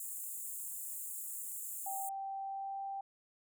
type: high-pass noise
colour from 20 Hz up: pink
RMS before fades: -43 dBFS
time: 0-2.09 s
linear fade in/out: 2 ms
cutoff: 7100 Hz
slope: 96 dB/octave
type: tone with pitch glide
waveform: sine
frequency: 781 to 785.5 Hz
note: G5 to G5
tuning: -7 to +3 cents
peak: -38 dBFS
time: 1.86-3.01 s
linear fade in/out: 5 ms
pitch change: +10 cents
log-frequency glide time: 2.42-2.83 s
effects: none